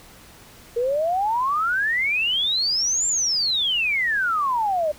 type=exponential two-way sweep; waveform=sine; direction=up then down; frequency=461.1 to 7410 to 586 Hz; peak=-19 dBFS; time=0.76-4.92 s; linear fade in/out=10 ms; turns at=3.07 s; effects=pink hiss -47 dBFS RMS until 4.98 s